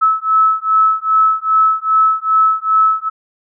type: beating tone pair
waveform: sine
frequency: 1299 / 1301.5 Hz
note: E6 / E6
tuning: -26 / -22 cents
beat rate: 2.5 Hz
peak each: -13 dBFS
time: 0.01-3.1 s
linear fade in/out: 20 ms
effects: none